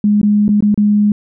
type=tone with dropouts; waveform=sine; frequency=207.7 Hz; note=G#3; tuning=in tune; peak=-8 dBFS; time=0.04-1.12 s; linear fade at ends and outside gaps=2 ms; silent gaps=0.215-0.23 / 0.481-0.49 / 0.606-0.624 / 0.744-0.776 s; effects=none